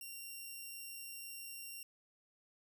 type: tone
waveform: 5% pulse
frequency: 2762 Hz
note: F7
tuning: 20 cents flat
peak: -37 dBFS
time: 0.01-1.83 s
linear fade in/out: 2 ms
effects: none